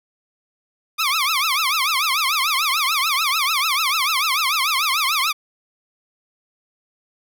15% pulse tone with vibrato, 1174.7 Hz, D6, in tune, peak -11 dBFS, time 0.98-5.33 s, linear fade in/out 20 ms, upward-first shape triangle, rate 6.8 Hz, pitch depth 250 cents each way, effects none

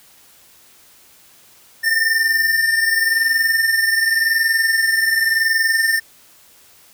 square tone pair together, 1800.1 / 1821 Hz, A6 / A#6, +39 / -41 cents, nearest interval unison, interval 20 cents, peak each -16 / -22 dBFS, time 1.83-6 s, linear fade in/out 20 ms, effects white hiss -49 dBFS RMS until 6.93 s

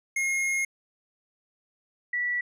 square / sine tone pair in turn, 2149 / 1950.3 Hz, C7 / B6, +46 / -22 cents, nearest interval major second, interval 168 cents, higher first, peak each -25 dBFS, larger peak neither, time 0.16-0.65 / 2.13-2.41 s, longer first, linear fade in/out 5 ms, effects low-pass 12000 Hz 12 dB/octave

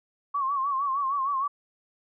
sine tone with vibrato, 1100 Hz, C#6, 14 cents flat, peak -24 dBFS, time 0.34-1.48 s, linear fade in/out 10 ms, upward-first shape sine, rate 6.5 Hz, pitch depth 83 cents each way, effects none

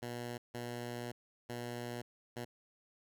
10% pulse tone bursts at uneven times, 120.4 Hz, B2, 44 cents flat, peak -32 dBFS, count 4, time 0.02-0.38 / 0.54-1.12 / 1.49-2.02 / 2.36-2.45 s, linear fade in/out 10 ms, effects none

